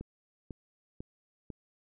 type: click train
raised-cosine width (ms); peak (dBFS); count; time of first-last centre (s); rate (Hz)
3; -28; 4; 0.01-1.503; 2.01
effects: none